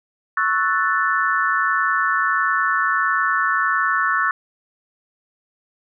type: chord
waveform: sine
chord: F# minor seventh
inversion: second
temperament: equal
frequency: 1108.7 / 1318.5 / 1480 / 1760 Hz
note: C#6 / E6 / F#6 / A6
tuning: 0 / 0 / 0 / 0 cents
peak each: -22 dBFS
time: 0.37-4.31 s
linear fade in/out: 2 ms
effects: none